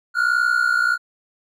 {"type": "tone pair together", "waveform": "triangle", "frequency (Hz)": [1396.9, 1458.3], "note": ["F6", "F#6"], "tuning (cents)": [0, -26], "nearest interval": "minor second", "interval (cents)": 74, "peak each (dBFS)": -17, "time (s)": [0.14, 0.98], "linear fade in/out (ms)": 50, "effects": []}